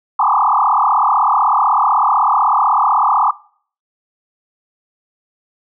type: tone with frequency modulation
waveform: sine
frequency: 1013 Hz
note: B5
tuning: 44 cents sharp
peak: -10 dBFS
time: 0.19-3.31 s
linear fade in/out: 5 ms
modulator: 36 Hz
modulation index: 6.1
effects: noise-tail reverb RT60 0.5 s tail -20 dB re dry